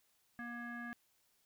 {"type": "tone with low-pass filter", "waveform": "square", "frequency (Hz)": 238.1, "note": "A#3", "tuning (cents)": 37, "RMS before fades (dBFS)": -45, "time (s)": [0.39, 0.93], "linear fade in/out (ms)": 0, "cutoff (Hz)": 1700, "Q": 7, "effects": ["white hiss -75 dBFS RMS until 1.45 s"]}